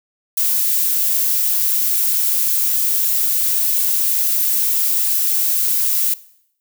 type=noise; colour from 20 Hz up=violet; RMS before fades=-17 dBFS; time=0.37-6.14 s; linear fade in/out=5 ms; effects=noise-tail reverb RT60 0.7 s tail -19 dB re dry